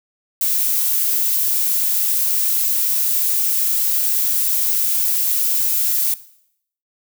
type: noise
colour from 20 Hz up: violet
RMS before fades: -18 dBFS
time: 0.41-6.14 s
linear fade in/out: 2 ms
effects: noise-tail reverb RT60 0.7 s tail -17 dB re dry